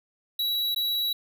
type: tone with dropouts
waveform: square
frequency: 3905 Hz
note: B7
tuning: 20 cents flat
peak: -25 dBFS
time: 0.39-1.13 s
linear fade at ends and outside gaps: 5 ms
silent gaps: 0.747-0.761 s
effects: none